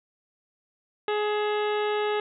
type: harmonic tone with a mistuned harmonic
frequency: 419.8 Hz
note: G#4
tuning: 19 cents sharp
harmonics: 1 / 2 / 3 / 4 / 5 / 6 / 7 / 8 / 9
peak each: -25 / -31 / -35 / -37 / -39 / -41 / -42 / -43 / -44 dBFS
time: 1.08-2.2 s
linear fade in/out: 2 ms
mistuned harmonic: 6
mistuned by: +81 cents
effects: none